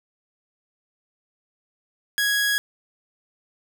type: tone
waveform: sawtooth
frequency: 1661.2 Hz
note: G#6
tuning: in tune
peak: -16 dBFS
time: 2.18-2.58 s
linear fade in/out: 0 ms
effects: none